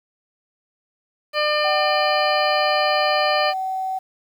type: harmonic tone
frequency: 600 Hz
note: D5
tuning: 37 cents sharp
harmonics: 1 / 2 / 3 / 4 / 5 / 7 / 8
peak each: -21 / -24 / -26 / -27 / -28 / -29 / -30 dBFS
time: 1.33-3.54 s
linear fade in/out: 50 ms
type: tone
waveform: sine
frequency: 758 Hz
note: F#5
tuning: 42 cents sharp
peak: -22 dBFS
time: 1.64-3.99 s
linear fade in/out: 10 ms
effects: 8-bit